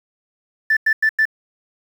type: tone bursts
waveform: sine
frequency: 1761 Hz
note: A6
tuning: 1 cent sharp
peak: -11 dBFS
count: 4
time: 0.7-1.254 s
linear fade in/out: 5 ms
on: 68 ms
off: 94 ms
effects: tanh soft clip ceiling -9 dBFS + 7-bit